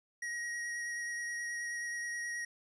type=tone with vibrato; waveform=square; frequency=1893 Hz; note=A#6; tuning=26 cents sharp; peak=-37 dBFS; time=0.22-2.45 s; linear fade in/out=5 ms; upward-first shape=sine; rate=9.4 Hz; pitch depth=12 cents each way; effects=resampled to 22050 Hz + 13-bit